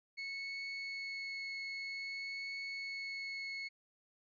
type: tone with vibrato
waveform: 35% pulse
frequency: 2200 Hz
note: C#7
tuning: 14 cents flat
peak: -38 dBFS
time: 0.17-3.69 s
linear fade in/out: 20 ms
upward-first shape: triangle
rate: 0.52 Hz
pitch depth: 8 cents each way
effects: resampled to 16000 Hz